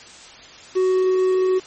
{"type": "tone with quantisation", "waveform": "triangle", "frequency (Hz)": 372.6, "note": "F#4", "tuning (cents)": 12, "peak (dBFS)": -13, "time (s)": [0.75, 1.6], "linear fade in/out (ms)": 20, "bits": 6, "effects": ["white hiss -42 dBFS RMS until 1.66 s", "MP3 32 kbps"]}